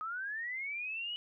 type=linear sweep; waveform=sine; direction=up; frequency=1244.5 to 2960 Hz; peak=-36 dBFS; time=0.01-1.16 s; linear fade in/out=0 ms; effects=none